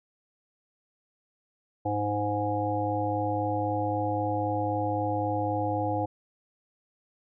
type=harmonic tone; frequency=103.83 Hz; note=G#2; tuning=in tune; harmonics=1 / 3 / 5 / 7 / 8; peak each=-32 / -32 / -32 / -32 / -32 dBFS; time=1.85-6.06 s; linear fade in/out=10 ms; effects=none